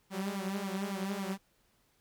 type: tone with flanger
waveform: sawtooth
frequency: 195.4 Hz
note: G3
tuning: 5 cents flat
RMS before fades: -36 dBFS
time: 0.1-1.38 s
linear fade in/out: 50 ms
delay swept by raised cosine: 0.88 to 6.28 ms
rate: 3.6 Hz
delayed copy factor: +0.85
effects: pink hiss -71 dBFS RMS until 2 s